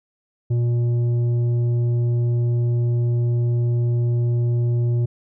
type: tone with tanh clipping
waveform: sine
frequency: 119.5 Hz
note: A#2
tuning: 43 cents sharp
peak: -18 dBFS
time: 0.5-5.06 s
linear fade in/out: 10 ms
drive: 7 dB
effects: none